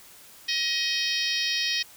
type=harmonic tone with a mistuned harmonic; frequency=630 Hz; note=D#5; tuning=21 cents sharp; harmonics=3 / 4 / 5 / 6 / 7 / 8 / 9; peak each=-32 / -32 / -32 / -32 / -32 / -32 / -32 dBFS; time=0.48-1.83 s; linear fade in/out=10 ms; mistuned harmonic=9; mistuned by=-26 cents; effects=white hiss -50 dBFS RMS until 1.96 s